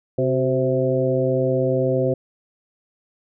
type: harmonic tone with a mistuned harmonic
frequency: 130.81 Hz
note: C3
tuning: in tune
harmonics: 1 / 2 / 3 / 4 / 5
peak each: -23 / -26 / -23 / -21 / -28 dBFS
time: 0.18-2.14 s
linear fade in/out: 5 ms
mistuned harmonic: 3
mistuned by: -50 cents
effects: none